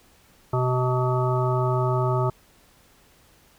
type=harmonic tone; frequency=126.7 Hz; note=B2; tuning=45 cents sharp; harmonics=1 / 3 / 5 / 7 / 9 / 10; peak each=-22 / -27 / -29 / -30 / -32 / -32 dBFS; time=0.53-2.3 s; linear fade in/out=5 ms; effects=pink hiss -57 dBFS RMS until 3.58 s